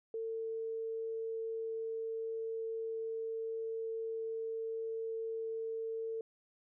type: tone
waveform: sine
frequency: 449.6 Hz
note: A4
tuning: 37 cents sharp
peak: -36 dBFS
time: 0.14-6.21 s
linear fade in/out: 2 ms
effects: none